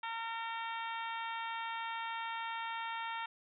harmonic tone, 456.7 Hz, A#4, 36 cents flat, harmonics 2 / 3 / 4 / 5 / 6 / 7 / 8, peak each -40 / -44 / -46 / -48 / -50 / -51 / -52 dBFS, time 0.03-3.26 s, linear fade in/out 5 ms, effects none

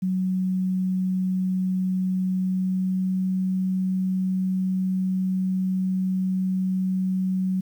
sine tone with pitch glide, 186.1 to 187.18 Hz, F#3 to F#3, +10 to +20 cents, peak -21 dBFS, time 0.02-7.61 s, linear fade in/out 10 ms, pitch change +10 cents, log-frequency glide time 2.28-3.25 s, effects 9-bit

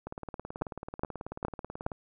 two click trains, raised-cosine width 1 ms, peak -15 / -24 dBFS, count 4 / 35, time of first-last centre 0.62-1.865 / 0.07-1.918 s, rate 2.41 / 18.4 Hz, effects none

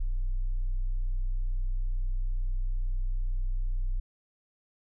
sine tone, 31.12 Hz, B0, 14 cents sharp, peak -23 dBFS, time 0-4 s, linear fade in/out 10 ms, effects tanh soft clip ceiling -25 dBFS

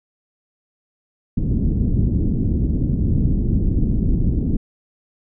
pink low-pass noise, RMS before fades -18 dBFS, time 1.37-4.57 s, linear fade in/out 5 ms, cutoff 280 Hz, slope 24 dB/octave, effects none

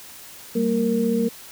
sine tone cluster, 194.8 / 229.8 / 464.1 Hz, G3 / A#3 / A#4, -11 / -25 / -8 cents, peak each -25 / -21 / -23 dBFS, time 0.55-1.29 s, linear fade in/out 10 ms, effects white hiss -42 dBFS RMS until 1.51 s

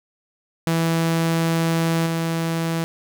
sawtooth tone with level steps, 164.81 Hz, E3, in tune, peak -14 / -17 dBFS, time 0.67-2.84 s, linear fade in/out 0 ms, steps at 2.06 s, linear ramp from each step 5 ms, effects none

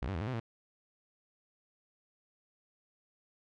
sawtooth tone with pitch steps, 62 / 97.9 / 81 / 106.2 / 129.3 / 114.2 Hz, B1 / G2 / E2 / G#2 / C3 / A#2, +7 / -2 / -30 / +39 / -20 / -35 cents, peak -30 dBFS, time 0.02-0.398 s, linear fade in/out 0 ms, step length 63 ms, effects low-pass 3000 Hz 12 dB/octave

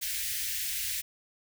white band-stop noise, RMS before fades -33 dBFS, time 0.01-1.02 s, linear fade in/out 20 ms, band 100 to 1700 Hz, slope 48 dB/octave, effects none

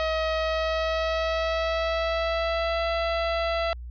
sawtooth tone with pitch glide, 636 to 668.4 Hz, D#5 to E5, +38 to +24 cents, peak -20 dBFS, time 0-3.73 s, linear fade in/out 0 ms, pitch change +86 cents, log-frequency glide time 0.36-2.85 s, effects added 60 Hz sine -35 dBFS peak until 3.9 s + resampled to 11025 Hz

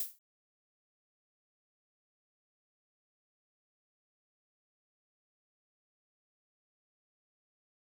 violet noise with exponential decay, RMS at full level -31 dBFS, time 0-0.19 s, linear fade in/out 2 ms, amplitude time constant 40 ms, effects none

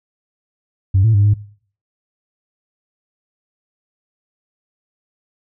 sine tone with pitch steps, 95.8 / 111.5 / 101.2 / 103.7 Hz, G2 / A2 / G#2 / G#2, -39 / +23 / -44 / -2 cents, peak -8 dBFS, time 0.94-1.34 s, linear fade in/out 10 ms, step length 100 ms, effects noise-tail reverb RT60 0.5 s tail -20 dB re dry + tanh soft clip ceiling -6 dBFS

